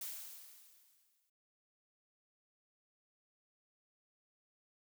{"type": "noise with exponential decay", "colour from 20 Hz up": "blue", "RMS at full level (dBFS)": -42, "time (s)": [0.01, 1.3], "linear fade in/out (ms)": 5, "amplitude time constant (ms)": 280, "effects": []}